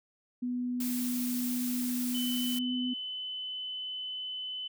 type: tone with pitch glide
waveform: sine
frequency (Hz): 246.9 to 250.5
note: B3 to B3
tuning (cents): 0 to +25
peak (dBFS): -30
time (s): 0.42-2.94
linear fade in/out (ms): 10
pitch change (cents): +25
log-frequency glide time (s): 2.55-2.66
type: noise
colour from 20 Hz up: blue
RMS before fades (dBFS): -38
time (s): 0.8-2.59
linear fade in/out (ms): 5
type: tone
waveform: sine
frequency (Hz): 3021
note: F#7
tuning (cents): +35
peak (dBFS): -35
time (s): 2.14-4.68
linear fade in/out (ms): 10
effects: none